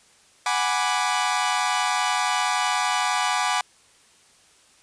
sawtooth chord, G# half-diminished seventh, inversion third, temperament equal, 740 / 830.6 / 987.8 / 1174.7 Hz, F#5 / G#5 / B5 / D6, 0 / 0 / 0 / 0 cents, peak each -23 dBFS, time 0.46-3.61 s, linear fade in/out 2 ms, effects white hiss -56 dBFS RMS until 4.82 s + resampled to 22050 Hz

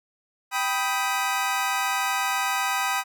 25% pulse chord, G augmented, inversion none, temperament equal with one note detuned, 784 / 987.8 / 1256.8 Hz, G5 / B5 / D#6, 0 / 0 / +17 cents, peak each -24 dBFS, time 0.51-3.04 s, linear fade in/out 50 ms, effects none

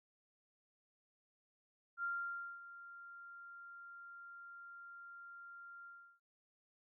sine tone with ADSR envelope, 1390 Hz, F6, 9 cents flat, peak -36 dBFS, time 1.97-6.2 s, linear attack 64 ms, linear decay 560 ms, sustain -15 dB, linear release 340 ms, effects none

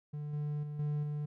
triangle tone with level steps, 148.2 Hz, D3, 16 cents sharp, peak -35 / -31 / -36 / -29 / -32 dBFS, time 0.13-1.26 s, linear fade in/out 10 ms, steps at 0.33 / 0.63 / 0.79 / 1.03 s, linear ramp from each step 5 ms, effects none

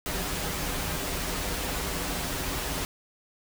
pink noise with comb filter, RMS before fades -31 dBFS, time 0.06-2.85 s, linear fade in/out 0 ms, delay 9.1 ms, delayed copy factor -0.6, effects none

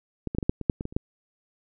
clicks, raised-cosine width 3 ms, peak -16 / -17 / -10 / -17 / -7 / -19 / -6 / -18 / -19 / -29 / -11 dBFS, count 11, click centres 0.273 / 0.349 / 0.385 / 0.428 / 0.495 / 0.613 / 0.698 / 0.809 / 0.854 / 0.925 / 0.965 s, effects none

